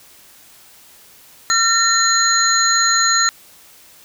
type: tone cluster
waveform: sine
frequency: 1358 / 1820 / 4103 / 6740 Hz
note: F6 / A#6 / C8 / G#8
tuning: -49 / -42 / -35 / +25 cents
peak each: -18 dBFS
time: 1.5-3.29 s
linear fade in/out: 0 ms
effects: white hiss -46 dBFS RMS until 4.04 s